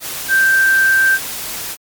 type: tone in noise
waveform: sine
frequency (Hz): 1568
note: G6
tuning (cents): 0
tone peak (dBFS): -9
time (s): 0.28-1.19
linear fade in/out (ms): 50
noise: white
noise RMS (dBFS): -25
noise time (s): 0-1.77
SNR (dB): +13
effects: MP3 96 kbps